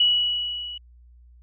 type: tone with level ramp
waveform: sine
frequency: 2933 Hz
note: F#7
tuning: 16 cents flat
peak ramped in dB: -14 to -33 dBFS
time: 0-0.78 s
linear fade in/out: 5 ms
effects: added 60 Hz sine -48 dBFS peak until 1.42 s